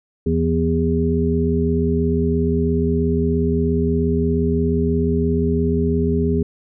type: harmonic tone with a mistuned harmonic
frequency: 81.4 Hz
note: E2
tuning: 21 cents flat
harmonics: 1 / 2 / 3 / 5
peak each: -21 / -21 / -21 / -21 dBFS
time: 0.26-6.43 s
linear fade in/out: 5 ms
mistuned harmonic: 2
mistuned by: +47 cents
effects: none